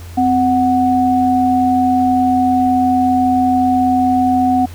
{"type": "tone pair together", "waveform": "sine", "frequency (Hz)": [258.2, 740], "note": ["C4", "F#5"], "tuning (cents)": [-23, 0], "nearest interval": "octave + tritone", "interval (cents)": 1823, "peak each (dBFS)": -13, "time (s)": [0.17, 4.66], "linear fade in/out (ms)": 10, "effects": ["added 86 Hz sine -29 dBFS peak until 4.74 s", "pink hiss -40 dBFS RMS until 4.74 s"]}